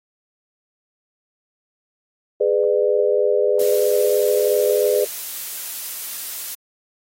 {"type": "chord", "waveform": "sine", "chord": "G# diminished", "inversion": "none", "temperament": "just", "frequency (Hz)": [415.3, 498.4, 598], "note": ["G#4", "B4", "D5"], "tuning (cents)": [0, 16, 31], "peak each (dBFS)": [-18, -19, -21], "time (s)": [2.4, 5.05], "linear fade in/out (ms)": 10}
{"type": "noise", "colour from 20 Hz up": "blue", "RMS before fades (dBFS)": -29, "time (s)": [3.59, 6.55], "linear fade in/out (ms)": 5}
{"effects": ["AAC 48 kbps"]}